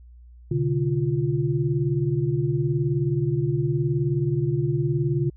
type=tone cluster; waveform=sine; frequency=125.8 / 144.9 / 348.5 Hz; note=B2 / D3 / F4; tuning=+32 / -23 / -4 cents; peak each=-25 / -23 / -27 dBFS; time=0.51-5.3 s; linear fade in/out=5 ms; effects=added 60 Hz sine -44 dBFS peak until 5.36 s